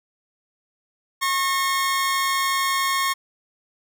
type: tone pair together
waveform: sawtooth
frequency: 1087.3 / 1830 Hz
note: C#6 / A#6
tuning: -34 / -32 cents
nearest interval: major sixth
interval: 902 cents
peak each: -17 / -24 dBFS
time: 1.21-3.14 s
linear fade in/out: 20 ms
effects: none